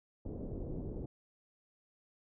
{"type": "low-pass noise", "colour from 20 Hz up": "pink", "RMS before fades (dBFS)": -41, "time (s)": [0.25, 1.06], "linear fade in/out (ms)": 5, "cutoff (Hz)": 490, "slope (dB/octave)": 24, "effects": []}